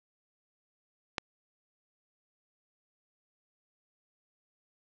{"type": "click", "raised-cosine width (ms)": 0.2, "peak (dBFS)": -12, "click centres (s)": 1.182, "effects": ["low-pass 5000 Hz 12 dB/octave"]}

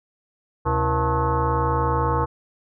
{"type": "tone with frequency modulation", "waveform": "sine", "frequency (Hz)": 476.9, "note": "A#4", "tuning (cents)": 39, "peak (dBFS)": -18, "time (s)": [0.65, 2.26], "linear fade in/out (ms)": 20, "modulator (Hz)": 202, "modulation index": 3.6, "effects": []}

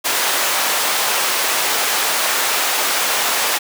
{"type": "high-pass noise", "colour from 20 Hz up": "pink", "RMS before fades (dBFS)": -18, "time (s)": [0.04, 3.59], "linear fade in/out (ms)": 20, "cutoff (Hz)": 720, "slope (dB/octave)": 12, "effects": []}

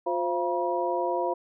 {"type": "tone cluster", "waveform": "sine", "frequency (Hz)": [355.8, 525, 686, 962], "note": ["F4", "C5", "F5", "B5"], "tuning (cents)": [32, 6, -31, -46], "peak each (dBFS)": -30, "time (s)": [0.06, 1.34], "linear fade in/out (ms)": 10, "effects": []}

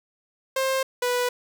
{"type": "tone pair in turn", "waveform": "sawtooth", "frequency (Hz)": [530, 492.2], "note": ["C5", "B4"], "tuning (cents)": [22, -6], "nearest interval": "minor second", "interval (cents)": 128, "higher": "first", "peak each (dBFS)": -18, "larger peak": "neither", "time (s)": [[0.56, 0.83], [1.02, 1.29]], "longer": "neither", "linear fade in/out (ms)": 5, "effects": []}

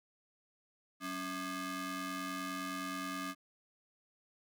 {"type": "ring-modulated tone", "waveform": "sawtooth", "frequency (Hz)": 464.8, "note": "A#4", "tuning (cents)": -5, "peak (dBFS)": -31, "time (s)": [1, 3.35], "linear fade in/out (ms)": 50, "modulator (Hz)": 742, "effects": []}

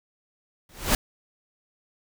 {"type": "noise with exponential growth", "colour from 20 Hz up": "pink", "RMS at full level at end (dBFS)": -17, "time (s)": [0.69, 0.95], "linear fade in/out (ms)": 2, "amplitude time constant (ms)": 56, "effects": []}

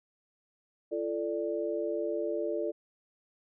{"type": "chord", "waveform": "sine", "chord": "D minor", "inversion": "first", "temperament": "equal with one note detuned", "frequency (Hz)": [340.3, 440, 587.3], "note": ["F4", "A4", "D5"], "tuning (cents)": [-45, 0, 0], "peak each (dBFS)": -34, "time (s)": [0.91, 2.72], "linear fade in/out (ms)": 20, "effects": []}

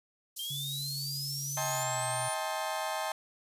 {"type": "high-pass noise", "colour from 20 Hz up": "white", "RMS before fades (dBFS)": -40, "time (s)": [0.36, 1.84], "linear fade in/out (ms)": 10, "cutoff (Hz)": 4600, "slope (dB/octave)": 24}
{"type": "exponential sweep", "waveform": "sine", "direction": "up", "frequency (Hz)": [3136, 9680], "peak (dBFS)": -36, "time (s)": [0.39, 2.34], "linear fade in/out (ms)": 2}
{"type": "tone with pitch glide", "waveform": "sine", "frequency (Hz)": [140, 124.01], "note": ["C#3", "B2"], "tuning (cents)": [18, 8], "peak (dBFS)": -39, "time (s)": [0.5, 2.29], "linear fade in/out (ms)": 10, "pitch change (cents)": -210, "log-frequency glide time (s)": [1.63, 2.01]}
{"type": "chord", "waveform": "35% pulse", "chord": "A half-diminished seventh", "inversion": "second", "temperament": "just", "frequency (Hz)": [633.6, 792, 880, 1056], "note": ["Eb5", "G5", "A5", "C6"], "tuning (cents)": [31, 18, 0, 16], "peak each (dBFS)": [-35, -36, -36, -38], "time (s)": [1.57, 3.12], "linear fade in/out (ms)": 2}
{"effects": ["resampled to 32000 Hz"]}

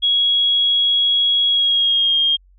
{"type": "tone with pitch glide", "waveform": "sine", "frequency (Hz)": [3322, 3227], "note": ["G#7", "G7"], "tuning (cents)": [0, 50], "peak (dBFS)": -13, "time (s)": [0.02, 2.37], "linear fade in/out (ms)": 20, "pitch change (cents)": -50, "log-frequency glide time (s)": [1.48, 2.17], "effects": ["added 46 Hz sine -48 dBFS peak until 2.58 s"]}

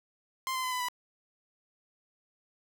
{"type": "tone with pitch steps", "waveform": "sawtooth", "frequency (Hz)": [1046.5, 1031.5, 1016.7, 1002.1, 987.8], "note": ["C6", "C6", "B5", "B5", "B5"], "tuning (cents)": [0, -25, 50, 25, 0], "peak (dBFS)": -27, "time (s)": [0.47, 0.885], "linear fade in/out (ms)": 0, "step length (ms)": 83, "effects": []}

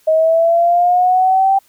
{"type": "linear sweep", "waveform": "sine", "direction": "up", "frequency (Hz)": [628, 784], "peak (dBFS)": -9, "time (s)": [0.07, 1.59], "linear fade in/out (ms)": 10, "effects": ["white hiss -54 dBFS RMS until 1.68 s"]}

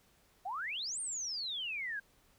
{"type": "exponential two-way sweep", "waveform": "sine", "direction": "up then down", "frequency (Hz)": [698.5, 9090, 1567], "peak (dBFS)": -36, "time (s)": [0.45, 2], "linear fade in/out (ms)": 10, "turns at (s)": 1, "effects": ["pink hiss -68 dBFS RMS until 2.38 s"]}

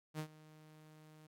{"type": "tone with ADSR envelope", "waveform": "sawtooth", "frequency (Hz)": 154.9, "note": "D#3", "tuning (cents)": -7, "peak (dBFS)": -34, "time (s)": [0.14, 1.27], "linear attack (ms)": 52, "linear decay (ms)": 80, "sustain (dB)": -20, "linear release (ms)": 7, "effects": ["AAC 64 kbps"]}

